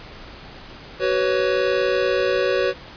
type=chord; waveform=square; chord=F# suspended fourth; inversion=none; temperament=equal with one note detuned; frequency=377.1 / 493.9 / 554.4 Hz; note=F#4 / B4 / C#5; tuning=+33 / 0 / 0 cents; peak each=-23 dBFS; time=0.99-2.74 s; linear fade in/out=50 ms; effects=pink hiss -40 dBFS RMS until 2.96 s + resampled to 11025 Hz